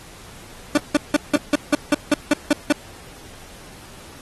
30% pulse tone bursts, 293.7 Hz, D4, in tune, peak -10 dBFS, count 11, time 0.75-2.725 s, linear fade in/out 2 ms, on 25 ms, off 170 ms, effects pink hiss -43 dBFS RMS until 4.21 s + AAC 32 kbps

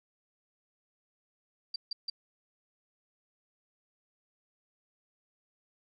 sine tone bursts, 4699 Hz, D8, in tune, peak -32 dBFS, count 3, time 1.74-2.1 s, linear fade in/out 5 ms, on 20 ms, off 150 ms, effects none

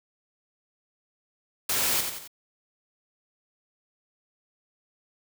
white noise with echo, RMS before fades -26 dBFS, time 1.69-2.01 s, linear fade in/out 5 ms, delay 89 ms, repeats 3, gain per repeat -6 dB, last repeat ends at 2.277 s, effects none

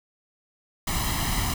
pink noise with comb filter, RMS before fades -26 dBFS, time 0.87-1.54 s, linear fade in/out 5 ms, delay 0.99 ms, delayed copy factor +0.75, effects none

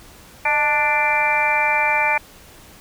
harmonic tone with a mistuned harmonic, 294.8 Hz, D4, 7 cents sharp, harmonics 2 / 3 / 4 / 5 / 6 / 7 / 8, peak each -27 / -20 / -30 / -28 / -26 / -26 / -19 dBFS, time 0.45-2.18 s, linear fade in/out 5 ms, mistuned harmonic 2, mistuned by +55 cents, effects pink hiss -45 dBFS RMS until 2.8 s

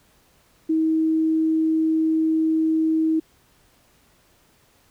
sine tone, 318.7 Hz, D#4, 42 cents sharp, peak -17 dBFS, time 0.69-3.2 s, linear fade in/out 10 ms, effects pink hiss -59 dBFS RMS until 4.9 s

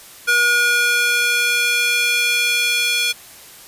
square tone with high-pass filter sweep, 480.4 Hz, B4, 48 cents flat, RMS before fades -17 dBFS, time 0.27-3.13 s, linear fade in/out 20 ms, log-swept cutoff 1500 to 2800 Hz, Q 2.2, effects white hiss -41 dBFS RMS until 3.67 s + resampled to 32000 Hz

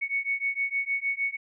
sine beating tone pair, 2217 / 2223.5 Hz, C#7 / C#7, 0 / +5 cents, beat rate 6.5 Hz, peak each -29 dBFS, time 0.01-1.37 s, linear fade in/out 20 ms, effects none

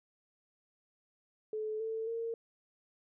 sine tone with pitch steps, 432 / 445.2 / 458.7 Hz, A4 / A4 / A#4, -32 / +20 / -28 cents, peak -34 dBFS, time 1.53-2.34 s, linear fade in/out 2 ms, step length 270 ms, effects none

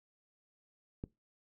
click, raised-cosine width 3 ms, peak -26 dBFS, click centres 1.039 s, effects noise-tail reverb RT60 0.2 s tail -21 dB re dry

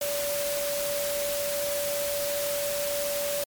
sine tone in noise, 576 Hz, D5, 34 cents flat, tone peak -28 dBFS, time 0.01-3.44 s, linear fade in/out 5 ms, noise white, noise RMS -32 dBFS, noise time 0.01-3.44 s, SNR +1 dB, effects MP3 96 kbps

